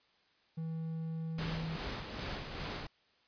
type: tone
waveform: triangle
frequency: 161.9 Hz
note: E3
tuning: 31 cents flat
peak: -34 dBFS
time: 0.57-1.77 s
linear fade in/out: 10 ms
type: noise with tremolo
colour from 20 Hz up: pink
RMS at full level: -39 dBFS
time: 1.38-2.87 s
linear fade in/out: 5 ms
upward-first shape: sine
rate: 2.5 Hz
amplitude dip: 45%
effects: white hiss -70 dBFS RMS until 3.27 s + resampled to 11025 Hz